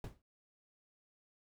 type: noise with exponential decay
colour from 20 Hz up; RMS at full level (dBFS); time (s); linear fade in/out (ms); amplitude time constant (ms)
brown; -40; 0.04-0.22; 2; 37
effects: none